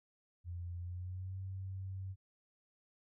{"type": "tone with pitch glide", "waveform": "sine", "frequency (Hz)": [87.31, 95.21], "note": ["F2", "G2"], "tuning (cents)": [0, -50], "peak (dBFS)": -40, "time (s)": [0.44, 2.16], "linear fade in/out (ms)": 50, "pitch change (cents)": 150, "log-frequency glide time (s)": [0.78, 1.38], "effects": []}